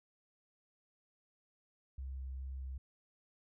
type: tone with vibrato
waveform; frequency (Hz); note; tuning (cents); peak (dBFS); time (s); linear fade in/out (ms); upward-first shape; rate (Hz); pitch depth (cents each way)
sine; 66; C2; +16; -40; 1.98-2.78; 5; square; 2.4; 8
effects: none